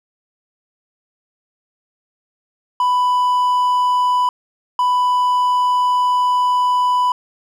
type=tone pair in turn; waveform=triangle; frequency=993 / 993 Hz; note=B5 / B5; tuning=+9 / +9 cents; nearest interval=unison; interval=0 cents; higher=neither; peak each=-11 dBFS; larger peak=neither; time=2.8-4.29 / 4.79-7.12 s; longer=second; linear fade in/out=2 ms; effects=none